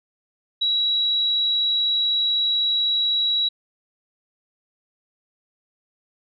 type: tone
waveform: sine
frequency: 3888 Hz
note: B7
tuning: 28 cents flat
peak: -18 dBFS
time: 0.61-3.49 s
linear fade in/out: 10 ms
effects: none